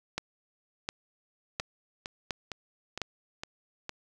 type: two click trains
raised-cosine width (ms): 0.2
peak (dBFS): -14 / -19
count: 5 / 6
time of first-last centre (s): 0.18-3.017 / 1.6-3.894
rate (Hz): 1.41 / 2.18
effects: none